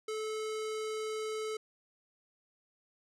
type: tone with low-pass filter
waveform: square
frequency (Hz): 434.3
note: A4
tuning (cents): -23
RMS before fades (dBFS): -37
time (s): 0.08-1.57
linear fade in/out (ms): 5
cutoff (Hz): 8300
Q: 1.1
effects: none